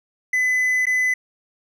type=tone with dropouts; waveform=triangle; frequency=2010 Hz; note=B6; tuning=30 cents sharp; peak=-15 dBFS; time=0.33-1.14 s; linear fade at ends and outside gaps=5 ms; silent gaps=0.856-0.867 s; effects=none